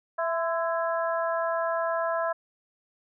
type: harmonic tone with a mistuned harmonic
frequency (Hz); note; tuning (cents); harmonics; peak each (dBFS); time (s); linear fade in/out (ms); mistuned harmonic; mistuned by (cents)
331.4; E4; +9; 2 / 3 / 4 / 5; -27 / -31 / -33 / -35; 0.18-2.33; 10; 3; +48
effects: none